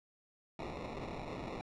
blue noise with sample-and-hold, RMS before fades -43 dBFS, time 0.59-1.61 s, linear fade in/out 0 ms, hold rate 1575 Hz, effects low-pass 4000 Hz 12 dB/octave

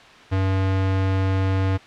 square tone, 95.5 Hz, G2, 45 cents flat, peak -19 dBFS, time 0.31-1.78 s, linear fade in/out 20 ms, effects white hiss -45 dBFS RMS until 1.86 s + low-pass 3000 Hz 12 dB/octave

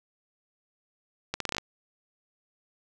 accelerating click train, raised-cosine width 0.2 ms, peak -12 dBFS, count 8, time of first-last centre 1.34-1.582 s, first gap 63 ms, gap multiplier 0.79, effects none

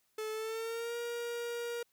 45% pulse tone with pitch glide, 433.9 to 473.2 Hz, A4 to A#4, -24 to +26 cents, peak -36 dBFS, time 0.18-1.83 s, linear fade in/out 5 ms, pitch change +150 cents, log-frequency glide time 0.31-0.96 s, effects white hiss -75 dBFS RMS until 1.92 s

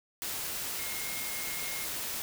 sine tone in noise, 2144 Hz, C7, 42 cents sharp, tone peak -42 dBFS, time 0.79-1.85 s, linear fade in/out 0 ms, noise white, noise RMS -36 dBFS, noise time 0.22-2.22 s, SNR -9 dB, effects none

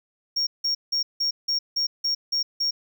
triangle tone bursts, 5550 Hz, F8, 12 cents flat, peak -20 dBFS, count 9, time 0.36-2.71 s, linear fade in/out 10 ms, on 110 ms, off 170 ms, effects none

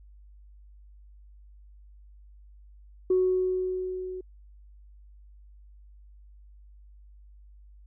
sine tone with level ramp, 370 Hz, F#4, in tune, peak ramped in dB -18 to -34 dBFS, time 3.1-4.21 s, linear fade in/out 5 ms, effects tanh soft clip ceiling -15 dBFS + added 50 Hz sine -49 dBFS peak until 7.86 s

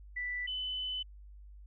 sine tone pair in turn, 1975.5 / 3016 Hz, B6 / F#7, 0 / +32 cents, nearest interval perfect fifth, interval 732 cents, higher second, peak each -34 / -34 dBFS, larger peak neither, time 0.16-0.47 / 0.47-1.03 s, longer second, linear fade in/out 10 ms, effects added 50 Hz sine -49 dBFS peak until 1.66 s

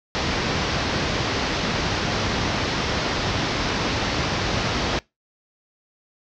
pink low-pass noise, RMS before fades -23 dBFS, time 0.15-4.99 s, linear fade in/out 0 ms, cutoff 5800 Hz, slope 48 dB/octave, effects noise-tail reverb RT60 0.2 s tail -23 dB re dry + high-pass 60 Hz 12 dB/octave

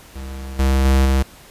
square tone with level steps, 66.7 Hz, C2, 34 cents sharp, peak -29 / -14 / -12 / -14 dBFS, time 0.15-1.23 s, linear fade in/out 10 ms, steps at 0.59 / 0.85 / 1.05 s, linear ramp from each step 5 ms, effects pink hiss -44 dBFS RMS until 1.5 s + resampled to 32000 Hz

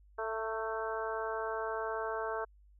harmonic tone with a mistuned harmonic, 221.3 Hz, A3, 10 cents sharp, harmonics 2 / 3 / 4 / 5 / 6 / 7, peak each -38 / -40 / -41 / -42 / -43 / -43 dBFS, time 0.18-2.45 s, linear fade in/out 10 ms, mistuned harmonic 4, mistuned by +22 cents, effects added 50 Hz sine -58 dBFS peak until 2.79 s

